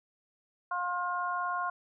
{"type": "harmonic tone", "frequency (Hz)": 355.4, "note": "F4", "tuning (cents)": 30, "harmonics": [2, 3, 4], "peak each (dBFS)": [-36, -32, -36], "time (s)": [0.71, 1.7], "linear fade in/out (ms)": 5, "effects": []}